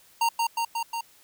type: tone with echo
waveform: square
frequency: 925 Hz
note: A#5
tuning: 14 cents flat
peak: -21 dBFS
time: 0.21-0.29 s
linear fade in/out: 5 ms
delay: 180 ms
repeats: 4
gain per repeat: -2 dB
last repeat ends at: 1.01 s
effects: white hiss -57 dBFS RMS until 1.23 s